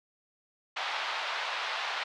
pink band-pass noise, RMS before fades -34 dBFS, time 0.76-2.04 s, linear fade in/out 10 ms, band 730 to 4100 Hz, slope 24 dB/octave, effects none

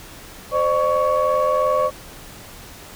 sine tone cluster, 520 / 603 / 1119 Hz, C5 / D5 / C#6, -11 / +46 / +16 cents, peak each -19 dBFS, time 0.51-1.91 s, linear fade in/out 50 ms, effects tanh soft clip ceiling -10 dBFS + pink hiss -40 dBFS RMS until 2.95 s

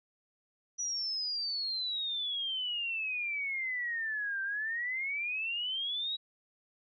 sine exponential two-way sweep, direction down then up, 5900 to 1562 to 3878 Hz, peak -32 dBFS, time 0.78-6.17 s, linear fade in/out 20 ms, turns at 4.42 s, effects none

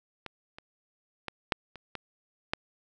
clicks, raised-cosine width 0.3 ms, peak -22 / -28 / -18 / -8 / -28 / -20 / -11 dBFS, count 7, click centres 0.263 / 0.585 / 1.283 / 1.522 / 1.757 / 1.953 / 2.535 s, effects none

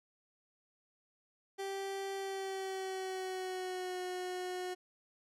30% pulse tone with pitch glide, 390.5 to 364.3 Hz, G4 to F#4, -7 to -27 cents, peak -35 dBFS, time 1.58-4.75 s, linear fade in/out 20 ms, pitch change -120 cents, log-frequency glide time 2.14-4 s, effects low-pass 11000 Hz 12 dB/octave

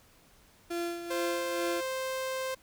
35% pulse tone with tremolo, 343.1 Hz, F4, 31 cents flat, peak -29 dBFS, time 0.7-1.81 s, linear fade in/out 10 ms, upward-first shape sine, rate 2.3 Hz, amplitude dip 60%
sawtooth tone, 523.3 Hz, C5, in tune, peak -28 dBFS, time 1.1-2.55 s, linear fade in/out 10 ms
effects pink hiss -61 dBFS RMS until 2.62 s

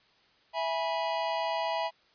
square chord, E major, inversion none, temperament equal with one note detuned, 659.3 / 830.6 / 974.2 Hz, E5 / G#5 / B5, 0 / 0 / -24 cents, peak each -33 / -35 / -34 dBFS, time 0.53-1.91 s, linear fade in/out 50 ms, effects white hiss -64 dBFS RMS until 2.14 s + resampled to 11025 Hz

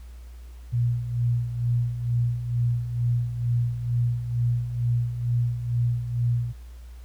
sine tone with tremolo, 119.8 Hz, A#2, 48 cents sharp, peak -19 dBFS, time 0.72-6.53 s, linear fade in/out 20 ms, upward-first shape sine, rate 2.2 Hz, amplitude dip 65%, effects added 60 Hz sine -39 dBFS peak until 7.04 s + pink hiss -58 dBFS RMS until 7.04 s

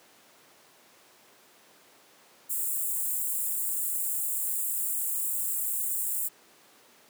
white high-pass noise, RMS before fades -30 dBFS, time 2.49-6.29 s, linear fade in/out 20 ms, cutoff 7300 Hz, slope 96 dB/octave, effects pink hiss -57 dBFS RMS until 7.09 s + high-pass 300 Hz 12 dB/octave

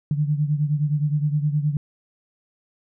sine beating tone pair, 146.8 / 156.4 Hz, D3 / D#3, 0 / +9 cents, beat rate 9.6 Hz, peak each -20 / -25 dBFS, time 0.11-1.77 s, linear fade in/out 2 ms, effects none

